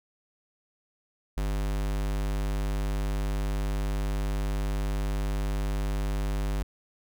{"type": "tone", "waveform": "square", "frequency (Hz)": 50, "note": "G1", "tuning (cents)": 35, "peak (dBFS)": -27, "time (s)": [1.37, 6.63], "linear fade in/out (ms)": 5, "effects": []}